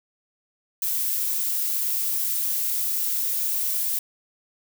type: noise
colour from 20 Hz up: violet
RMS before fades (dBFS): -25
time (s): 0.82-3.99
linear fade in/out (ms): 2
effects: none